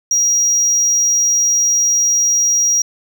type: tone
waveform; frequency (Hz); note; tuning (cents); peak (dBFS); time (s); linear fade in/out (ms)
triangle; 5720; F8; +41; -10; 0.11-2.82; 2
effects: none